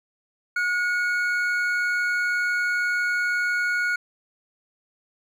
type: tone pair together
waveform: triangle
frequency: 1445 / 2217 Hz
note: F#6 / C#7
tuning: -41 / 0 cents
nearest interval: perfect fifth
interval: 741 cents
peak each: -20 / -28 dBFS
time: 0.56-3.96 s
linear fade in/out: 5 ms
effects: none